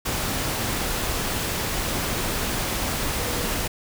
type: tone in noise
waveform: sine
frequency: 480.6 Hz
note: B4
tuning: 47 cents flat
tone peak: -36 dBFS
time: 3.19-3.49 s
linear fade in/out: 10 ms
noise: pink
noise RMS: -26 dBFS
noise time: 0.05-3.68 s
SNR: -13 dB
effects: none